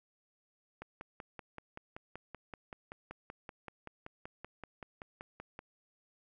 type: click train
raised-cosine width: 0.5 ms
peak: -29 dBFS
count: 26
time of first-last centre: 0.82-5.591 s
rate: 5.24 Hz
effects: none